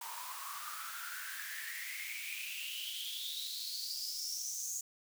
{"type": "noise with high-pass filter sweep", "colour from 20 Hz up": "white", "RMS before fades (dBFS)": -42, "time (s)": [0.01, 4.81], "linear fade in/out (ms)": 5, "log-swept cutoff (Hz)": [920, 6800], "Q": 9.7, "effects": []}